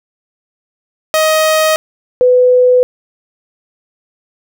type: tone pair in turn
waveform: sawtooth / sine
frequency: 628 / 499.8 Hz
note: D#5 / B4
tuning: +16 / +21 cents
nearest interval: major third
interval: 395 cents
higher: first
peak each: -5 dBFS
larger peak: neither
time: 1.14-1.76 / 2.21-2.83 s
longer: neither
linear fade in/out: 0 ms
effects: none